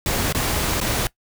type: noise with dropouts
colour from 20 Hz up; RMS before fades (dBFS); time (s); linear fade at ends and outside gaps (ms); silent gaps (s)
pink; -22; 0.06-1.07; 1; 0.325-0.348 / 0.802-0.813
effects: noise-tail reverb RT60 0.1 s tail -20 dB re dry